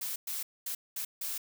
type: noise bursts at uneven times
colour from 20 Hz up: blue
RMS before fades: -36 dBFS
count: 5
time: 0.01-0.16 / 0.27-0.43 / 0.66-0.75 / 0.96-1.05 / 1.21-1.38 s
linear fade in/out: 5 ms
effects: none